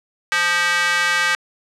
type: tone with high-pass filter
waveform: square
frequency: 174.61 Hz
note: F3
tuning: in tune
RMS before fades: -18 dBFS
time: 0.32-1.35 s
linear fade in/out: 0 ms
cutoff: 1600 Hz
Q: 2.4
effects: low-pass 8000 Hz 12 dB/octave